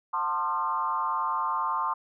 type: tone with frequency modulation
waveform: sine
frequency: 1053 Hz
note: C6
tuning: 11 cents sharp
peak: -25 dBFS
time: 0.13-1.94 s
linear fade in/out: 10 ms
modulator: 158 Hz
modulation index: 1.2
effects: none